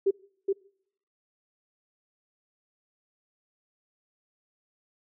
sine tone with echo, 392 Hz, G4, in tune, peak -19 dBFS, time 0.06-0.11 s, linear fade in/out 10 ms, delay 420 ms, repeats 1, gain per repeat -3 dB, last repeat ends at 0.53 s, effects noise-tail reverb RT60 0.7 s tail -25 dB re dry

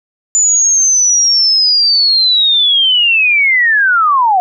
sine linear sweep, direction down, 7040 to 710 Hz, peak -7 dBFS, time 0.35-4.4 s, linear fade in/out 0 ms, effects none

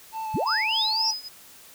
triangle tone with vibrato, 879 Hz, A5, 2 cents flat, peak -27 dBFS, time 0.12-1.14 s, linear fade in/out 50 ms, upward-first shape square, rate 3.6 Hz, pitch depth 15 cents each way
sine linear sweep, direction up, 74 to 5770 Hz, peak -23 dBFS, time 0.34-1.11 s, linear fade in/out 5 ms
sine tone with tremolo, 5020 Hz, D#8, 15 cents sharp, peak -24 dBFS, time 0.46-1.29 s, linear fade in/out 20 ms, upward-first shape triangle, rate 3.6 Hz, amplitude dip 95%
effects white hiss -49 dBFS RMS until 1.74 s

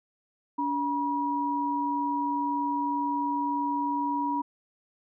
sine tone pair together, 286.3 / 963 Hz, D4 / B5, -44 / -44 cents, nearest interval octave + major sixth, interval 2100 cents, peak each -30 / -27 dBFS, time 0.58-4.42 s, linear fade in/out 10 ms, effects none

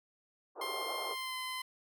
pink band-pass noise, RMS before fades -42 dBFS, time 0.55-1.16 s, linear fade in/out 50 ms, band 380 to 1200 Hz, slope 48 dB/octave
15% pulse tone with pitch glide, 1056 to 1027.1 Hz, C6 to C6, +16 to -32 cents, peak -31 dBFS, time 0.61-1.62 s, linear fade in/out 5 ms, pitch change -48 cents, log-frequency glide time 1.08-1.36 s
effects none

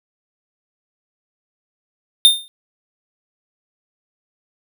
square tone with exponential decay, 3629 Hz, A#7, 47 cents flat, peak -4 dBFS, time 2.25-2.48 s, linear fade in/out 0 ms, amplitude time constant 48 ms, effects none

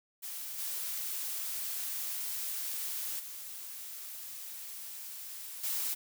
blue noise with level steps, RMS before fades -41 / -37 / -44 / -34 dBFS, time 0.22-5.95 s, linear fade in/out 20 ms, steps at 0.58 / 3.19 / 5.63 s, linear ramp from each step 10 ms, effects none

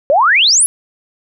sine exponential sweep, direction up, 532 to 11120 Hz, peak -7 dBFS, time 0.1-0.66 s, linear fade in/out 0 ms, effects none

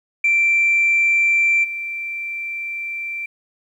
sine tone with level steps, 2349 Hz, D7, in tune, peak -12 / -24 dBFS, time 0.24-3.26 s, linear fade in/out 5 ms, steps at 1.63 s, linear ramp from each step 20 ms, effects tanh soft clip ceiling -9 dBFS + 9-bit

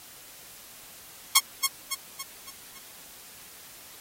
5% pulse tone with echo, 1086 Hz, C#6, 36 cents flat, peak -3 dBFS, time 1.35-1.39 s, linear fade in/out 10 ms, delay 280 ms, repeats 5, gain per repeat -6 dB, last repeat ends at 2.79 s, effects white hiss -48 dBFS RMS until 4 s + AAC 48 kbps

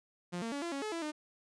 sawtooth tone with pitch steps, 176.4 / 228.8 / 283.9 / 341.1 / 277.4 / 428.7 / 333.9 / 303.2 Hz, F3 / A#3 / C#4 / F4 / C#4 / A4 / E4 / D#4, +18 / -32 / +41 / -41 / +1 / -45 / +22 / -45 cents, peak -32 dBFS, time 0.32-1.12 s, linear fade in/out 20 ms, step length 100 ms, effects resampled to 22050 Hz

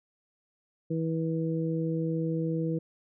harmonic tone, 162.4 Hz, E3, 26 cents flat, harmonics 1 / 2 / 3, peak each -29 / -32 / -34 dBFS, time 0.9-2.79 s, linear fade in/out 10 ms, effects none

